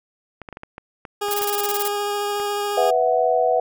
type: clicks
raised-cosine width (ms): 0.5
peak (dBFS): -20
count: 10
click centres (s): 0.417 / 0.488 / 0.527 / 0.571 / 0.634 / 0.781 / 1.052 / 1.285 / 1.413 / 2.4
type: tone with vibrato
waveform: 20% pulse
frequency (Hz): 410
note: G#4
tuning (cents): -22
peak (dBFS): -17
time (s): 1.21-2.91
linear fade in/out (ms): 10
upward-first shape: sine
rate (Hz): 14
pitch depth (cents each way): 9
type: noise bursts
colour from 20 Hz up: blue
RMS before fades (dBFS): -25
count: 11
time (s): 1.31-1.878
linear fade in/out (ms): 0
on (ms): 28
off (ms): 26
type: chord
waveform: sine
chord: B suspended fourth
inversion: none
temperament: just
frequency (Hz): 493.9 / 658.5 / 740.8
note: B4 / E5 / F#5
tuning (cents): 0 / -2 / +2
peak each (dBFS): -20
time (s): 2.77-3.6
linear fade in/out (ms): 5
effects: none